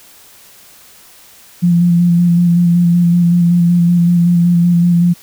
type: tone with vibrato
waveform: sine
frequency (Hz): 173.2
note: F3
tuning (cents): -14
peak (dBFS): -7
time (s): 1.62-5.14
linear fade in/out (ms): 20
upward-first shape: square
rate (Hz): 5.3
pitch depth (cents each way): 19
effects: white hiss -42 dBFS RMS until 5.22 s